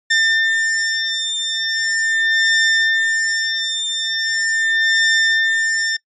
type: beating tone pair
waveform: sawtooth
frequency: 1798 / 1798.4 Hz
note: A6 / A6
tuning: +37 / +37 cents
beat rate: 0.4 Hz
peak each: -15 / -15 dBFS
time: 0.1-5.97 s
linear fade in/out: 10 ms
effects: noise-tail reverb RT60 0.1 s tail -24 dB re dry + resampled to 16000 Hz